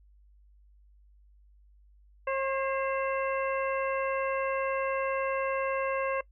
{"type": "harmonic tone with a mistuned harmonic", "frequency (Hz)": 538, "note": "C5", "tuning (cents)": 48, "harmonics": [1, 2, 3, 4, 5], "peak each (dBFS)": [-29, -33, -39, -39, -41], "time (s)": [2.27, 6.21], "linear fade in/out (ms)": 5, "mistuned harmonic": 4, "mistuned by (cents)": -54, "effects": ["noise-tail reverb RT60 0.1 s tail -22 dB re dry", "added 50 Hz sine -56 dBFS peak until 6.31 s"]}